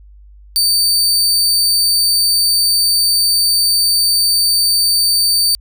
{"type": "tone", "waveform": "sawtooth", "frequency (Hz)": 4594, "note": "D8", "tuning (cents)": -39, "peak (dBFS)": -8, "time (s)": [0.56, 5.55], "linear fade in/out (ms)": 0, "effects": ["added 50 Hz sine -38 dBFS peak until 5.6 s"]}